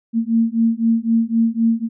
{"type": "beating tone pair", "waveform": "sine", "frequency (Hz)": [226.2, 230.1], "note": ["A3", "A#3"], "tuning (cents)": [48, -22], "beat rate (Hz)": 3.9, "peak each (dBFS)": -17, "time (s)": [0.13, 1.89], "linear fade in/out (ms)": 50, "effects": []}